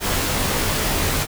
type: noise with comb filter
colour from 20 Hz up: pink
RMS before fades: -21 dBFS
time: 0-1.27 s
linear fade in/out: 50 ms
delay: 17 ms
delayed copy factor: -0.6
effects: none